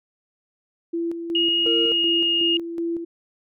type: tone with tremolo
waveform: sine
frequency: 336.5 Hz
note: E4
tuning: 36 cents sharp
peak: -22 dBFS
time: 0.93-3.05 s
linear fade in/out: 10 ms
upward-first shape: square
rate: 2.7 Hz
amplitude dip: 50%
type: tone with pitch glide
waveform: sine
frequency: 2871 to 2848 Hz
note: F7 to F7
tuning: +47 to +33 cents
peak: -18 dBFS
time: 1.35-2.57 s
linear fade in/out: 2 ms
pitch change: -14 cents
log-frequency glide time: 1.79-2.36 s
type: tone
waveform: triangle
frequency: 460 Hz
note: A#4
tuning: 23 cents flat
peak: -22 dBFS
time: 1.66-1.92 s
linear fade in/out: 0 ms
effects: none